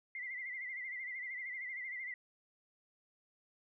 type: tone with vibrato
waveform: sine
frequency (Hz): 2044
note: C7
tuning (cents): -41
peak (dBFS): -40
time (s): 0.15-2.14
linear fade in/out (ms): 2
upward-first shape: sine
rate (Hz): 13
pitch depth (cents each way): 77
effects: none